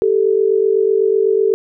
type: tone pair together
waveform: sine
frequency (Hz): 392 / 440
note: G4 / A4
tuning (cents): 0 / 0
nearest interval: major second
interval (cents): 200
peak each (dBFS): -14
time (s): 0.02-1.54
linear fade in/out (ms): 0
effects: none